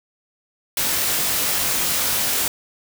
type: noise with comb filter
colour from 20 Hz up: white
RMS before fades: -21 dBFS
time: 0.77-2.48 s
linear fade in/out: 2 ms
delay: 20 ms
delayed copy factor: +0.6
effects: none